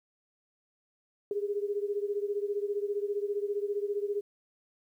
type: beating tone pair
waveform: sine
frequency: 404.2 / 419.2 Hz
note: G#4 / G#4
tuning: -47 / +16 cents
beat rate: 15 Hz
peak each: -31 / -34 dBFS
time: 1.31-4.21 s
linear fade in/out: 2 ms
effects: 11-bit